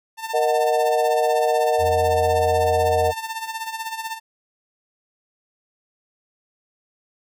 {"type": "tone with tremolo", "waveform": "sawtooth", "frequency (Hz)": 895, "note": "A5", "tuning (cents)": 29, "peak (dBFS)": -21, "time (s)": [0.17, 4.2], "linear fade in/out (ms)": 50, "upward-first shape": "sine", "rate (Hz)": 16, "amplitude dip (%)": 70}
{"type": "chord", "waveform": "sine", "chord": "D# minor", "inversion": "second", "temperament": "equal", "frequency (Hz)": [466.2, 622.3, 740], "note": ["A#4", "D#5", "F#5"], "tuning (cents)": [0, 0, 0], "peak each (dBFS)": -21, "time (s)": [0.33, 3.12], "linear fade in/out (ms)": 20}
{"type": "tone with vibrato", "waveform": "triangle", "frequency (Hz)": 86.1, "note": "F2", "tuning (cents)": -24, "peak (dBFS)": -24, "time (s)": [1.78, 3.14], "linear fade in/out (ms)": 50, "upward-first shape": "triangle", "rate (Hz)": 13, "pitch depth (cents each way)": 16}
{"effects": []}